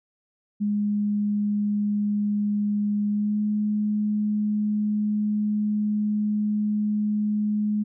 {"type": "tone with pitch glide", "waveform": "sine", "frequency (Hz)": [206.8, 210.2], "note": ["G#3", "G#3"], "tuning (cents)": [-7, 21], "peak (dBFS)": -21, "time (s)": [0.6, 7.84], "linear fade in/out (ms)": 20, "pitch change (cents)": 28, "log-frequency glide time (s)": [3.09, 3.4], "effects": []}